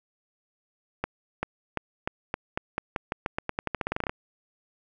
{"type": "accelerating click train", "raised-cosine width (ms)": 0.5, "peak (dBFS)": -12, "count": 23, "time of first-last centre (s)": [1.04, 4.095], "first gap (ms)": 390, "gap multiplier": 0.88, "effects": []}